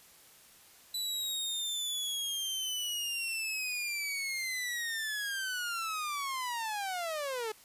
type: linear sweep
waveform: sawtooth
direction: down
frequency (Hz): 3978 to 420.8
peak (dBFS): -30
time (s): 0.94-7.52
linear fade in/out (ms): 5
effects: white hiss -58 dBFS RMS until 7.64 s + resampled to 32000 Hz